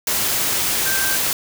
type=tone in noise; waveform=sine; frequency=1568 Hz; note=G6; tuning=in tune; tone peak=-23 dBFS; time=0.86-1.16 s; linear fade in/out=2 ms; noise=white; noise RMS=-20 dBFS; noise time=0.07-1.33 s; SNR=-6 dB; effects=none